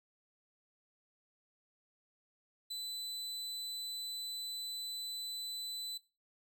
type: tone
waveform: 40% pulse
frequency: 4000 Hz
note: B7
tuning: 21 cents sharp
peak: -38 dBFS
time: 2.7-5.98 s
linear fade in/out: 10 ms
effects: noise-tail reverb RT60 0.3 s tail -19 dB re dry